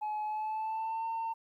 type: tone with pitch glide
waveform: sine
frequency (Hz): 850 to 905.8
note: G#5 to A#5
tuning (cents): +40 to -50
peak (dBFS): -30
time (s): 0.01-1.34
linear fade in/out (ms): 20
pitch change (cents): +110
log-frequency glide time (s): 0.24-1.07
effects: tanh soft clip ceiling -31 dBFS + 12-bit